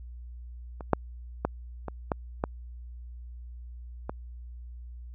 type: clicks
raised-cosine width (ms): 1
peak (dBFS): -25 / -6 / -11 / -20 / -12 / -12 / -18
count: 7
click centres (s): 0.808 / 0.933 / 1.45 / 1.883 / 2.118 / 2.439 / 4.095
effects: added 60 Hz sine -40 dBFS peak until 5.14 s